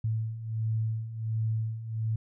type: beating tone pair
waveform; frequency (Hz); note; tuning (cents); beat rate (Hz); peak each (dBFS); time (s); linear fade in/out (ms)
sine; 110 / 111.4; A2 / A2; 0 / +22; 1.4; -34 / -29; 0.04-2.16; 5
effects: none